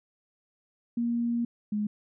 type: tone pair in turn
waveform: sine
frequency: 235.9 / 209.5 Hz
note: A#3 / G#3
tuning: +21 / +15 cents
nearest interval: major second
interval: 206 cents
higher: first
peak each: -25 / -26 dBFS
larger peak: first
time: 0.97-1.45 / 1.72-1.87 s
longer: first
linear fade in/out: 5 ms
effects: none